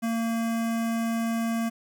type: tone with notch filter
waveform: square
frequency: 228.6 Hz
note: A#3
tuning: 34 cents flat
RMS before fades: -27 dBFS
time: 0.02-1.7 s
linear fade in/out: 20 ms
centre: 4000 Hz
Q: 1.8
effects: 10-bit